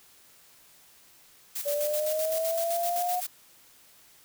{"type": "noise with tremolo", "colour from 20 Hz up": "blue", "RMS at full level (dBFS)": -33, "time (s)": [1.55, 3.27], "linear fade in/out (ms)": 10, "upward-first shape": "square", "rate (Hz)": 7.8, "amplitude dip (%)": 55}
{"type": "linear sweep", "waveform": "sine", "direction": "up", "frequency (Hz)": [574, 726], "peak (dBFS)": -26, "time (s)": [1.65, 3.21], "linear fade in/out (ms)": 20}
{"effects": ["white hiss -57 dBFS RMS until 4.24 s"]}